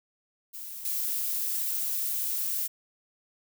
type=noise with level steps; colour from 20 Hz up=violet; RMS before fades=-40 / -30 dBFS; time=0.53-2.68 s; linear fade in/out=20 ms; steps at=0.85 s; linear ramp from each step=2 ms; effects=none